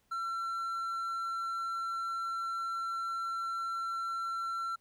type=tone with hard clipping; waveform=triangle; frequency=1353 Hz; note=E6; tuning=45 cents sharp; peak=-34 dBFS; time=0.11-4.76 s; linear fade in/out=10 ms; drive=6 dB; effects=pink hiss -73 dBFS RMS until 4.8 s